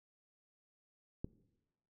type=click; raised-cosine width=3 ms; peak=-26 dBFS; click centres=1.245 s; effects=noise-tail reverb RT60 1.0 s tail -20 dB re dry